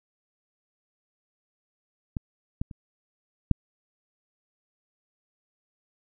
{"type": "clicks", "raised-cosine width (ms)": 5, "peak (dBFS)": [-17, -16, -27, -6], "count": 4, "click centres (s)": [2.168, 2.615, 2.712, 3.513], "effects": []}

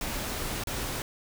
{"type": "noise with dropouts", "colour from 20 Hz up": "pink", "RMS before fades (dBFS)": -33, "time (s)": [0.01, 1.02], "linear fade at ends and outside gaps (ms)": 1, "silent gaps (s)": [0.637, 0.671], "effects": []}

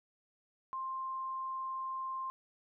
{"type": "tone", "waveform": "sine", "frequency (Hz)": 1053, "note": "C6", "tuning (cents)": 11, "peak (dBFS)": -36, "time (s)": [0.73, 2.3], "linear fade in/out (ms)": 0, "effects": []}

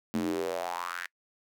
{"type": "tone with high-pass filter sweep", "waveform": "square", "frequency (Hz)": 43.65, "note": "F1", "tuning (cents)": 0, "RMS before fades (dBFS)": -33, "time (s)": [0.14, 1.06], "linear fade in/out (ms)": 0, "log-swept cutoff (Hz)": [220, 1800], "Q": 4.9, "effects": ["noise-tail reverb RT60 0.1 s tail -26 dB re dry"]}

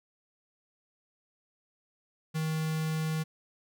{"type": "tone with notch filter", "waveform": "square", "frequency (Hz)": 157.9, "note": "D#3", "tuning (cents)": 26, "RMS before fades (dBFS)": -31, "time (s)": [2.34, 3.24], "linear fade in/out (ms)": 20, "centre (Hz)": 620, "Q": 1.2, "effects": []}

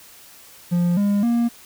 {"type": "tone with pitch steps", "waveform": "triangle", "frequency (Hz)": [174.61, 202.9, 235.8], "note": ["F3", "G#3", "A#3"], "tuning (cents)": [0, -40, 20], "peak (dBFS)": -14, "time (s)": [0.71, 1.49], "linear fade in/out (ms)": 20, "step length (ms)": 260, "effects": ["white hiss -46 dBFS RMS until 1.65 s"]}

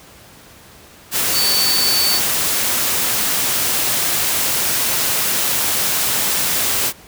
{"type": "tone in noise", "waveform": "sine", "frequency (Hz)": 4513, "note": "C#8", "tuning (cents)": 30, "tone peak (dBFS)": -16, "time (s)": [1.32, 2.21], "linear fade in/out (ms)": 50, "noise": "white", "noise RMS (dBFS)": -18, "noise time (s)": [1.11, 6.93], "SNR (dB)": -1, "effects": ["pink hiss -43 dBFS RMS until 7.07 s", "high-pass 60 Hz 12 dB/octave"]}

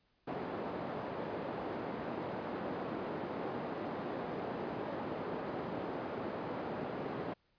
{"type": "band-pass noise", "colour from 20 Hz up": "white", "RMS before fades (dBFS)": -40, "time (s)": [0.27, 7.34], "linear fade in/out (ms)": 10, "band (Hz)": [160, 640], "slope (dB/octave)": 12, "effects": ["pink hiss -75 dBFS RMS until 7.58 s", "resampled to 11025 Hz"]}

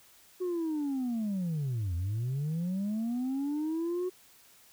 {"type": "linear two-way sweep", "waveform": "sine", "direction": "down then up", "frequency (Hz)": [370, 82.41, 370], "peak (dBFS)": -27, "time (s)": [0.4, 4.1], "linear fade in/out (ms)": 20, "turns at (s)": 1.95, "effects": ["tanh soft clip ceiling -28 dBFS", "white hiss -59 dBFS RMS until 4.72 s"]}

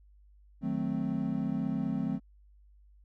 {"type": "chord", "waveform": "triangle", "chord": "D# diminished seventh", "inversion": "none", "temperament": "equal", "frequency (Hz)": [155.56, 185, 220, 261.6], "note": ["D#3", "F#3", "A3", "C4"], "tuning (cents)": [0, 0, 0, 0], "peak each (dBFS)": [-35, -33, -32, -32], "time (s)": [0.61, 2.2], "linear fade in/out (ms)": 50, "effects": ["added 50 Hz sine -56 dBFS peak until 3.04 s"]}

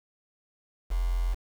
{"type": "tone with quantisation", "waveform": "sine", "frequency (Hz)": 43.65, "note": "F1", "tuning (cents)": 0, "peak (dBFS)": -24, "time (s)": [0.9, 1.35], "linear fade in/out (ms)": 20, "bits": 7, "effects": []}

